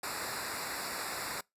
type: noise with comb filter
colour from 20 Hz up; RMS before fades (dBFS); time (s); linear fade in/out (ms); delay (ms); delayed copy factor
pink; -38; 0.03-1.41; 5; 0.32; -1
effects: noise-tail reverb RT60 0.2 s tail -25 dB re dry + resampled to 32000 Hz